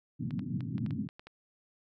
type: band-pass noise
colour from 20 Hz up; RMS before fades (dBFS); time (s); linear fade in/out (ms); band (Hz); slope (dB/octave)
pink; -35; 0.19-1.08; 20; 110 to 270; 48
type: clicks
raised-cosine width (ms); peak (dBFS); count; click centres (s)
0.3; -32; 9; 0.308 / 0.393 / 0.607 / 0.781 / 0.863 / 0.908 / 1.089 / 1.195 / 1.27
effects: none